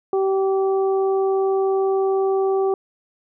harmonic tone, 386.1 Hz, G4, 26 cents flat, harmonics 1 / 2 / 3, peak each -17 / -26 / -33 dBFS, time 0.13-2.74 s, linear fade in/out 2 ms, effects none

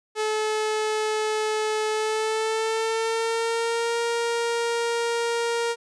sawtooth tone with pitch glide, 431.3 to 467.6 Hz, A4 to A#4, -35 to +5 cents, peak -19 dBFS, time 0.15-5.76 s, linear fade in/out 50 ms, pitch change +140 cents, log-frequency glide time 1.89-3.99 s, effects resampled to 22050 Hz

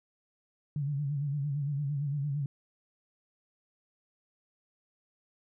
sine tone with vibrato, 143.1 Hz, D3, 45 cents flat, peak -29 dBFS, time 0.76-2.46 s, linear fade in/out 2 ms, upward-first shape sine, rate 8.8 Hz, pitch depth 80 cents each way, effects none

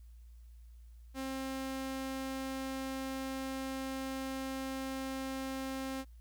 sawtooth tone, 265.9 Hz, C4, 28 cents sharp, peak -33 dBFS, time 1.14-6.05 s, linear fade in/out 50 ms, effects added 58 Hz sine -51 dBFS peak until 6.2 s + white hiss -75 dBFS RMS until 6.2 s

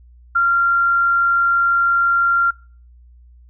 sine tone, 1383 Hz, F6, 17 cents flat, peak -12 dBFS, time 0.35-2.51 s, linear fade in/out 10 ms, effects noise-tail reverb RT60 0.4 s tail -25 dB re dry + added 60 Hz sine -43 dBFS peak until 3.49 s

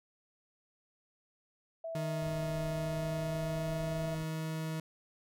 sine tone, 657 Hz, E5, 6 cents flat, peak -37 dBFS, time 1.84-4.15 s, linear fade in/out 5 ms
40% pulse tone with pitch glide, 155.56 to 159.1 Hz, D#3 to D#3, 0 to +39 cents, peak -34 dBFS, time 1.95-4.8 s, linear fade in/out 2 ms, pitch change +39 cents, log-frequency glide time 2.53-4.51 s
brown noise, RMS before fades -48 dBFS, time 2.22-4.24 s, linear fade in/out 5 ms
effects none

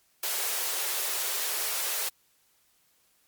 white high-pass noise, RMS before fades -30 dBFS, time 0.23-2.09 s, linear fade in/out 5 ms, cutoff 360 Hz, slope 96 dB/octave, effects white hiss -67 dBFS RMS until 3.27 s + MP3 96 kbps

